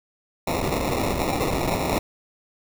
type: noise with sample-and-hold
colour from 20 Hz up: white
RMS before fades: -24 dBFS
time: 0.47-1.99 s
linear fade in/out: 5 ms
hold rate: 1575 Hz
effects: none